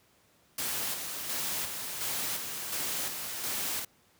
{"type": "noise with tremolo", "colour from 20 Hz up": "white", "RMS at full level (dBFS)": -33, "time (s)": [0.58, 3.85], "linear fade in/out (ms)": 5, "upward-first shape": "square", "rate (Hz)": 1.4, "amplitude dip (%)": 40, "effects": ["pink hiss -65 dBFS RMS until 4.19 s", "high-pass 80 Hz 12 dB/octave"]}